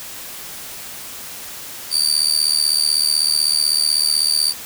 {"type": "tone with amplitude modulation", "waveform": "30% pulse", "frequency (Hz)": 4629, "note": "D8", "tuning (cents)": -26, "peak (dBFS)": -8, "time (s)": [1.9, 4.54], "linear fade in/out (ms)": 50, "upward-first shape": "sine", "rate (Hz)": 76, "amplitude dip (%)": 90, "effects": ["white hiss -33 dBFS RMS until 4.65 s"]}